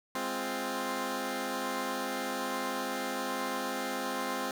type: chord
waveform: 10% pulse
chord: F minor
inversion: first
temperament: equal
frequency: 207.7 / 261.6 / 349.2 Hz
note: Ab3 / C4 / F4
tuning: 0 / 0 / 0 cents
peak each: -31 / -26 / -31 dBFS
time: 0.15-4.51 s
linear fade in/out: 2 ms
effects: none